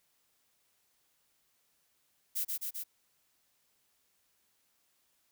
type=noise with echo; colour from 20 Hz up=violet; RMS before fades=-33 dBFS; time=2.35-2.45 s; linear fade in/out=20 ms; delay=130 ms; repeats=3; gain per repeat=-2 dB; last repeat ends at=2.84 s; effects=white hiss -74 dBFS RMS until 5.31 s